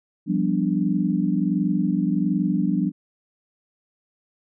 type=chord; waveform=sine; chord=G dominant seventh; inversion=third; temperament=equal; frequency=174.61 / 196 / 246.9 / 293.7 Hz; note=F3 / G3 / B3 / D4; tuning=0 / 0 / 0 / 0 cents; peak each=-24 / -23 / -27 / -25 dBFS; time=0.26-2.92 s; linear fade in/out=50 ms; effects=none